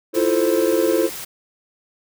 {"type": "chord", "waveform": "triangle", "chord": "F major seventh", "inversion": "third", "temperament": "equal", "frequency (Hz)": [329.6, 349.2, 440, 523.3], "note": ["E4", "F4", "A4", "C5"], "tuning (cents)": [0, 0, 0, 0], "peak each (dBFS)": -19, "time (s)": [0.13, 1.1], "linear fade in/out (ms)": 50}
{"type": "noise", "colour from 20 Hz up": "white", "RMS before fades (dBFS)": -32, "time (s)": [0.14, 1.25], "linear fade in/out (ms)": 10}
{"effects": []}